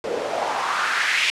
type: noise with band-pass filter sweep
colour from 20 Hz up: white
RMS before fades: -23 dBFS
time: 0.04-1.3 s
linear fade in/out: 0 ms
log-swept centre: 400 to 2600 Hz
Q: 2.8
effects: low-pass 8000 Hz 12 dB/octave